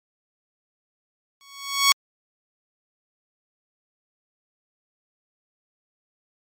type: tone with exponential growth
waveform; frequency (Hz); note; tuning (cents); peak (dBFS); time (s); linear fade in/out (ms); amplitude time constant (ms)
10% pulse; 1113; C#6; +7; -3; 1.41-1.92; 0; 110
effects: MP3 64 kbps